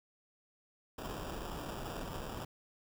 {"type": "noise with sample-and-hold", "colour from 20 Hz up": "pink", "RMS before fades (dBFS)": -42, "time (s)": [0.98, 2.45], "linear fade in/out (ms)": 5, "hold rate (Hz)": 2100, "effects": []}